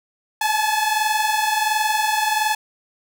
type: tone pair together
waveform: sawtooth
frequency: 849 / 870.4 Hz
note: G#5 / A5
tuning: +38 / -19 cents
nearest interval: unison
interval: 43 cents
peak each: -17 dBFS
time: 0.41-2.55 s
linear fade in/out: 5 ms
effects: none